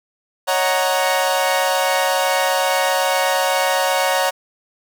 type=chord; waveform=sawtooth; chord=D# minor seventh; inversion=third; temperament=equal; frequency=554.4 / 622.3 / 740 / 932.3 Hz; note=C#5 / D#5 / F#5 / A#5; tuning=0 / 0 / 0 / 0 cents; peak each=-16 / -22 / -17 / -18 dBFS; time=0.47-4.31 s; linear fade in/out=20 ms; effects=none